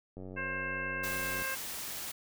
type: click train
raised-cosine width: 2 ms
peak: -32 dBFS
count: 118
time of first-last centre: 0.17-1.421 s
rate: 93.5 Hz
type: harmonic tone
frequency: 531 Hz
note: C5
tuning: 25 cents sharp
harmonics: 1 / 2 / 3 / 4 / 5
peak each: -45 / -43 / -36 / -43 / -42 dBFS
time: 0.36-1.56 s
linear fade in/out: 20 ms
type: noise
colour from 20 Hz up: white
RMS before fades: -40 dBFS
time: 1.03-2.12 s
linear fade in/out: 10 ms
effects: none